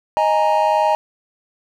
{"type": "chord", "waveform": "triangle", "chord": "D# suspended fourth", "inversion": "none", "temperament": "equal", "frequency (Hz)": [622.3, 830.6, 932.3], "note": ["D#5", "G#5", "A#5"], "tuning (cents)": [0, 0, 0], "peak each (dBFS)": -16, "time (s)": [0.17, 0.95], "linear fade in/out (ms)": 0, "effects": []}